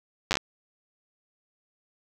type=slowing click train; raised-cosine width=0.2 ms; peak=-7 dBFS; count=6; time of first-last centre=0.31-0.371 s; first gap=9 ms; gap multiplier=1.15; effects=none